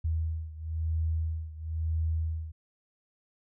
sine beating tone pair, 80 / 81 Hz, D#2 / E2, +49 / -30 cents, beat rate 1 Hz, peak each -30 / -33 dBFS, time 0.04-2.52 s, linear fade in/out 10 ms, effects none

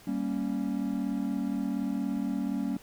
triangle chord, G diminished, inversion none, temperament equal, 196 / 233.1 / 277.2 Hz, G3 / Bb3 / Db4, 0 / 0 / 0 cents, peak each -31 / -31 / -30 dBFS, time 0.07-2.77 s, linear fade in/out 5 ms, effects pink hiss -54 dBFS RMS until 2.82 s

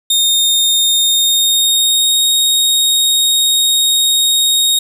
sawtooth tone with pitch glide, 3679 to 3737 Hz, A#7 to A#7, -24 to +4 cents, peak -7 dBFS, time 0.1-4.79 s, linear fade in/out 5 ms, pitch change +28 cents, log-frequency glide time 0.99-2.25 s, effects none

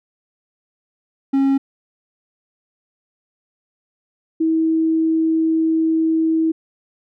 triangle / sine tone pair in turn, 272.5 / 322.1 Hz, C#4 / E4, -29 / -40 cents, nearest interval minor third, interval 289 cents, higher second, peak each -11 / -14 dBFS, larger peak first, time 1.33-1.58 / 4.4-6.52 s, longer second, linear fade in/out 10 ms, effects none

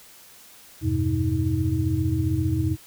sine tone cluster, 84.8 / 99.9 / 127.2 / 316.1 Hz, E2 / G2 / C3 / D#4, +50 / +33 / -48 / +27 cents, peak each -26 dBFS, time 0.81-2.77 s, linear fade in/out 50 ms, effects white hiss -49 dBFS RMS until 2.86 s

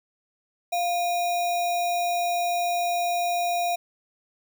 sine tone with sample-and-hold, 698.5 Hz, F5, in tune, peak -22 dBFS, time 0.72-3.76 s, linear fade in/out 10 ms, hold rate 3150 Hz, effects none

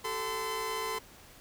sawtooth tone cluster, 384.1 / 440.3 / 1026 Hz, G4 / A4 / C6, -35 / +1 / -34 cents, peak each -39 / -33 / -31 dBFS, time 0.04-0.99 s, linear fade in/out 10 ms, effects pink hiss -54 dBFS RMS until 1.4 s

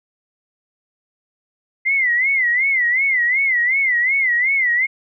sine tone with vibrato, 2046 Hz, C7, 39 cents flat, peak -14 dBFS, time 1.85-4.87 s, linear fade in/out 20 ms, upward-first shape sine, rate 2.7 Hz, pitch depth 140 cents each way, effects none

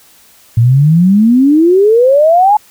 sine exponential sweep, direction up, 111.7 to 863 Hz, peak -4 dBFS, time 0.57-2.57 s, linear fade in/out 5 ms, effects white hiss -44 dBFS RMS until 2.7 s

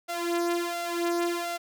sawtooth tone with flanger, 344.2 Hz, F4, 25 cents flat, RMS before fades -29 dBFS, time 0.08-1.58 s, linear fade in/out 20 ms, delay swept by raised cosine 1.4 to 3.1 ms, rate 1.4 Hz, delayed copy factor +0.75, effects none

